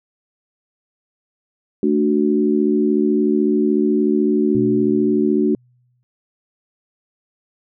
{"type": "chord", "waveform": "sine", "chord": "D major", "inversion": "second", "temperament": "equal", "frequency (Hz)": [220, 293.7, 370], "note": ["A3", "D4", "F#4"], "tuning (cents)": [0, 0, 0], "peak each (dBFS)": -18, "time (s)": [1.83, 5.55], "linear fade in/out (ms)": 2}
{"type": "tone with exponential decay", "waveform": "sine", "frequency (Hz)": 123.47, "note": "B2", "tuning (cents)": 0, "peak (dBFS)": -22, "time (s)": [4.55, 6.03], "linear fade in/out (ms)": 0, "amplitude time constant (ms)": 320}
{"effects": []}